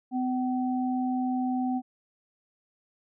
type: tone pair together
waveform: sine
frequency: 253.8 / 760.5 Hz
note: B3 / F#5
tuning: +47 / +47 cents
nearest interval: octave + perfect fifth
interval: 1900 cents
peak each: -26 / -32 dBFS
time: 0.11-1.82 s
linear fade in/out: 50 ms
effects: none